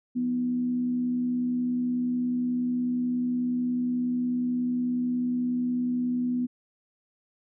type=tone with frequency modulation; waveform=sine; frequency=246.9 Hz; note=B3; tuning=in tune; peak=-24 dBFS; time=0.15-6.47 s; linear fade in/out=20 ms; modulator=71 Hz; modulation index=0.24; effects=none